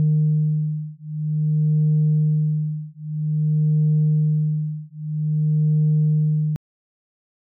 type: beating tone pair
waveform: sine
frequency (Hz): 152.7 / 153.21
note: D#3 / D#3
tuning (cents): -32 / -26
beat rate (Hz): 0.51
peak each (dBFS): -19 / -19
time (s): 0-6.56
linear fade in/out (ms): 0
effects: tanh soft clip ceiling -11 dBFS